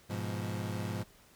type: chord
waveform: 30% pulse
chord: F diminished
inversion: first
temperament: equal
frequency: 103.83 / 123.47 / 174.61 Hz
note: Ab2 / Cb3 / F3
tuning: 0 / 0 / 0 cents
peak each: -34 / -38 / -38 dBFS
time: 0.09-1.04 s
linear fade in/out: 20 ms
effects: pink hiss -61 dBFS RMS until 1.35 s